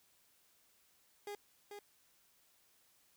30% pulse tone with echo, 409.7 Hz, G#4, 24 cents flat, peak -40 dBFS, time 1.27-1.35 s, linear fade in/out 2 ms, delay 440 ms, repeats 1, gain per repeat -5 dB, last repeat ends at 1.79 s, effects white hiss -71 dBFS RMS until 3.16 s

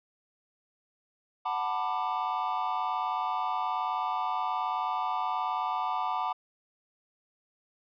triangle chord, B minor seventh, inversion second, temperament just, 740.8 / 889 / 987.8 / 1185.3 Hz, F#5 / A5 / B5 / D6, +2 / +18 / 0 / +16 cents, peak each -32 dBFS, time 1.45-6.33 s, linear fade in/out 10 ms, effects resampled to 11025 Hz

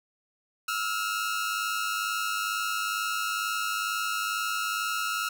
sawtooth tone pair together, 1304.8 / 1407 Hz, E6 / F6, -18 / +12 cents, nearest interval minor second, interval 130 cents, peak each -27 dBFS, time 0.68-5.29 s, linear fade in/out 5 ms, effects none

